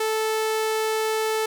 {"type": "tone", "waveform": "sawtooth", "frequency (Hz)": 438.1, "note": "A4", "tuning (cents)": -7, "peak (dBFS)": -18, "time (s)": [0, 1.46], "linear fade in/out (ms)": 5, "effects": []}